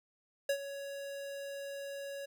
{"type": "tone with ADSR envelope", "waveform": "square", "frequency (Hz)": 558, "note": "C#5", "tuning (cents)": 11, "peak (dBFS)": -28, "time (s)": [0.49, 2.26], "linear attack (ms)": 5, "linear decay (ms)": 76, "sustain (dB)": -13, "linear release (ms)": 11, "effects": []}